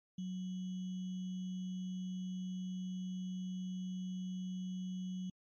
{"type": "tone with sample-and-hold", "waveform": "sine", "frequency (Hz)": 184.4, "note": "F#3", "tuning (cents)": -6, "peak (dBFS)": -38, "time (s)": [0.18, 5.3], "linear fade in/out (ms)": 5, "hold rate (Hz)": 3150, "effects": ["MP3 32 kbps"]}